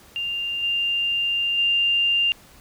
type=tone with level steps; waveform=sine; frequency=2794 Hz; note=F7; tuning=in tune; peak=-24 / -20 / -17 dBFS; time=0.16-2.32 s; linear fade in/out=0 ms; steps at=0.62 / 1.57 s; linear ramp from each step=20 ms; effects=pink hiss -50 dBFS RMS until 2.6 s